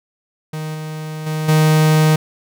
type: tone with level steps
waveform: 45% pulse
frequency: 155.56 Hz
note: D#3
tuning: in tune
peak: -23 / -25 / -19 / -10 dBFS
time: 0.53-2.16 s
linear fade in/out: 5 ms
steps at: 0.74 / 1.26 / 1.48 s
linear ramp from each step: 10 ms
effects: none